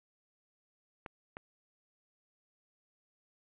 clicks, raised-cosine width 0.5 ms, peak -27 dBFS, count 2, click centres 1.062 / 1.369 s, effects resampled to 8000 Hz + 11-bit

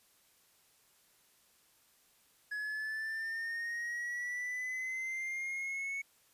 triangle linear sweep, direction up, 1684 to 2217 Hz, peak -34 dBFS, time 2.51-6.02 s, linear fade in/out 10 ms, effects white hiss -68 dBFS RMS until 6.33 s + resampled to 32000 Hz

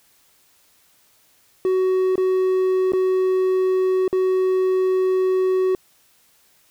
triangle tone with dropouts, 373.6 Hz, F#4, 17 cents sharp, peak -14 dBFS, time 1.65-5.75 s, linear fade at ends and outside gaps 1 ms, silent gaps 2.156-2.179 / 2.921-2.934 / 4.079-4.128 s, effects white hiss -58 dBFS RMS until 6.7 s

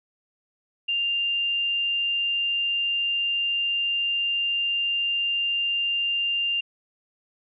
sine tone, 2794 Hz, F7, in tune, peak -22 dBFS, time 0.88-6.61 s, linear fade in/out 10 ms, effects none

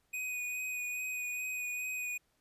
square tone with vibrato, 2489 Hz, D#7, in tune, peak -36 dBFS, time 0.13-2.18 s, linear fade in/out 10 ms, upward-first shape sine, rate 2.4 Hz, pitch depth 17 cents each way, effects pink hiss -75 dBFS RMS until 2.4 s + resampled to 32000 Hz

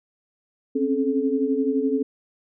sine tone cluster, 262.6 / 274.3 / 432.4 Hz, C4 / C#4 / A4, +6 / -18 / -30 cents, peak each -24 dBFS, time 0.75-2.03 s, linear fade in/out 10 ms, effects none

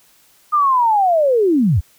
sine linear sweep, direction down, 1231 to 65.41 Hz, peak -11 dBFS, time 0.52-1.81 s, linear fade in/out 20 ms, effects white hiss -53 dBFS RMS until 1.98 s

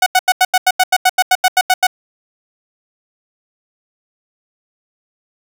sawtooth tone bursts, 740 Hz, F#5, in tune, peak -4 dBFS, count 15, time 0.02-1.869 s, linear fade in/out 5 ms, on 43 ms, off 86 ms, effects none

